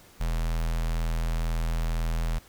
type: tone with notch filter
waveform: square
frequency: 41.02 Hz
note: E1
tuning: 8 cents flat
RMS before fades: -27 dBFS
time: 0.2-2.39 s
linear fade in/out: 10 ms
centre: 330 Hz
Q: 1.2
effects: pink hiss -54 dBFS RMS until 2.48 s